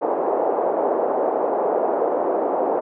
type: band-pass noise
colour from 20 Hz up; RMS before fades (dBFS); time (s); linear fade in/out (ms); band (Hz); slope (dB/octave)
pink; -21; 0.01-2.81; 20; 400 to 790; 24
effects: none